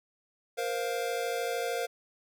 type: chord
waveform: square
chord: Bb suspended second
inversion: none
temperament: equal with one note detuned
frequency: 470.2 / 523.3 / 698.5 Hz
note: Bb4 / C5 / F5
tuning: +15 / 0 / 0 cents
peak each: -34 / -36 / -36 dBFS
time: 0.57-1.87 s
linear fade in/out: 20 ms
effects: none